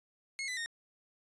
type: tone with pitch steps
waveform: sawtooth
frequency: 2170 / 2001 / 1845.9 Hz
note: C#7 / B6 / A#6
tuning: -37 / +22 / -18 cents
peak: -32 dBFS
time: 0.39-0.66 s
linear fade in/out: 0 ms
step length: 90 ms
effects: resampled to 22050 Hz